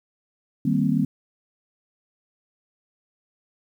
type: chord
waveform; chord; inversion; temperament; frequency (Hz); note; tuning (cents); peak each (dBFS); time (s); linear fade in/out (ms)
sine; C minor seventh; first; equal; 155.56 / 196 / 233.1 / 261.6; Eb3 / G3 / Bb3 / C4; 0 / 0 / 0 / 0; -24; 0.65-1.05; 5
effects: 9-bit

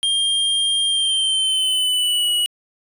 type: tone with pitch glide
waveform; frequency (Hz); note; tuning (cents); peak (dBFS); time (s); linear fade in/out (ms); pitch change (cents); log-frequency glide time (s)
square; 3205 to 2922; G7 to F#7; +38 to -22; -17; 0.03-2.46; 0; -160; 0.86-2.32
effects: resampled to 32000 Hz

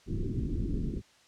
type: low-pass noise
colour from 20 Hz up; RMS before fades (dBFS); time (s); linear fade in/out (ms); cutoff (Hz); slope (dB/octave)
pink; -32; 0.06-1.02; 50; 380; 48
effects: white hiss -61 dBFS RMS until 1.27 s + low-pass 6000 Hz 12 dB/octave

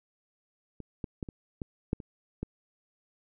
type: clicks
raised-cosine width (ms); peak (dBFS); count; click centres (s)
3; -28 / -21 / -21 / -27 / -22 / -14 / -29 / -20; 8; 0.803 / 1.042 / 1.228 / 1.288 / 1.618 / 1.931 / 2.002 / 2.43
effects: none

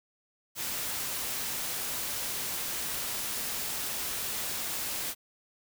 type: noise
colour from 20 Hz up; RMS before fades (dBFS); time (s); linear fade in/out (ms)
white; -34; 0.55-5.15; 50
effects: none

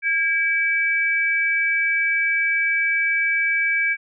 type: tone pair together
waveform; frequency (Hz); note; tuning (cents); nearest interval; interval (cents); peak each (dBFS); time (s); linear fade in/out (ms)
sine; 1627.3 / 2300; G#6 / D7; -36 / -37; tritone; 599; -22 / -19; 0.02-3.97; 50
effects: none

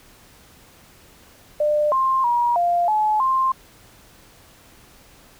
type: tone with pitch steps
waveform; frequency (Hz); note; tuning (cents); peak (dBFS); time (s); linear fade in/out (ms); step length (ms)
sine; 598 / 1056 / 956 / 697 / 855 / 1053; D5 / C6 / A#5 / F5 / A5 / C6; +31 / +16 / +43 / -4 / -50 / +11; -16; 1.6-3.52; 5; 320
effects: pink hiss -50 dBFS RMS until 5.39 s

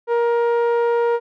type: tone with low-pass filter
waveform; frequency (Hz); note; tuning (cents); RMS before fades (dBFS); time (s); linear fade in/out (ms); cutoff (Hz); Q
sawtooth; 470.9; A#4; +18; -18; 0.07-1.2; 50; 1000; 0.77
effects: none

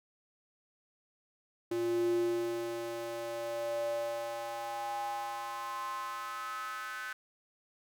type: tone with high-pass filter sweep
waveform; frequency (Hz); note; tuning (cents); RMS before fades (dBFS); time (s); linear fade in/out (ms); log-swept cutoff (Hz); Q
square; 116.54; A#2; 0; -36; 1.71-7.13; 5; 310 to 1500; 6.7
effects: none

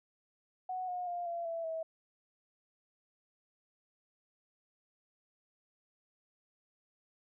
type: tone with pitch steps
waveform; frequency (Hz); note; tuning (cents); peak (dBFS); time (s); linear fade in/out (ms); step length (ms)
sine; 740 / 720.6 / 701.7 / 683.3 / 665.4 / 647.9; F#5 / F#5 / F5 / F5 / E5 / E5; 0 / -46 / +8 / -38 / +16 / -30; -35; 0.69-1.83; 5; 190
effects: none

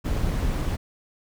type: noise with amplitude modulation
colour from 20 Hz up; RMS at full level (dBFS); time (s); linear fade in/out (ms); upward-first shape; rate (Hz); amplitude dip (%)
brown; -23; 0.04-0.77; 20; sine; 209; 40
effects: none

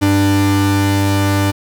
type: tone pair together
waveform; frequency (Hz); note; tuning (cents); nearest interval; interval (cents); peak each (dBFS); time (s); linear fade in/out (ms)
45% pulse; 98.78 / 296; G2 / D4; +14 / +14; octave + perfect fifth; 1900; -14; 0.01-1.52; 20
effects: none

